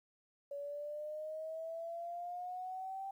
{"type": "exponential sweep", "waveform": "sine", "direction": "up", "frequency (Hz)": [564, 784], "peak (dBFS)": -40, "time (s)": [0.51, 3.11], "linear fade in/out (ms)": 5, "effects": ["12-bit"]}